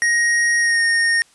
square tone with pitch glide, 1877 to 1845.8 Hz, A#6 to A#6, +11 to -18 cents, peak -15 dBFS, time 0.02-1.22 s, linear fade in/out 0 ms, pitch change -29 cents, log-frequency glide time 0.59-0.82 s, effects white hiss -54 dBFS RMS until 1.34 s + resampled to 24000 Hz

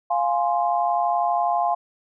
sine chord, F minor, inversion none, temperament equal, 698.5 / 830.6 / 1046.5 Hz, F5 / Ab5 / C6, 0 / 0 / 0 cents, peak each -21 / -24 / -26 dBFS, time 0.1-1.75 s, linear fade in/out 10 ms, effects none

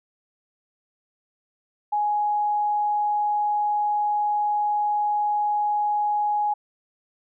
sine tone, 834 Hz, G#5, 7 cents sharp, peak -20 dBFS, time 1.92-6.54 s, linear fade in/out 10 ms, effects none

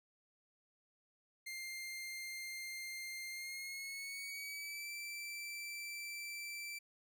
sawtooth tone with pitch glide, 2105 to 2336 Hz, C7 to D7, +10 to -10 cents, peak -40 dBFS, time 1.46-6.79 s, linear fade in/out 10 ms, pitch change +180 cents, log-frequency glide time 3.31-4.9 s, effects none

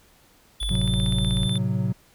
square tone with pitch glide, 3462 to 3545 Hz, A7 to A7, -29 to +12 cents, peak -29 dBFS, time 0.6-1.58 s, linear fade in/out 5 ms, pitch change +41 cents, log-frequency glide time 0.73-0.89 s
sine tone, 51 Hz, G#1, 31 cents flat, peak -25 dBFS, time 0.61-1.47 s, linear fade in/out 10 ms
click train, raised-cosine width 0.3 ms, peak -22 dBFS, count 16, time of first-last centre 0.63-1.556 s, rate 16.2 Hz
triangle chord, F# diminished, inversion first, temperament equal, 110 / 130.81 / 185 Hz, A2 / C3 / F#3, 0 / 0 / 0 cents, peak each -24 dBFS, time 0.7-1.93 s, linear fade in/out 10 ms
effects pink hiss -57 dBFS RMS until 2.14 s

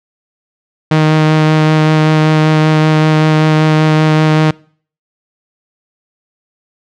sawtooth tone with vibrato, 155.56 Hz, D#3, in tune, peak -3 dBFS, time 0.91-4.51 s, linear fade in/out 5 ms, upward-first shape sine, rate 5.2 Hz, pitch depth 10 cents each way, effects noise-tail reverb RT60 0.5 s tail -25 dB re dry + low-pass 4000 Hz 12 dB/octave

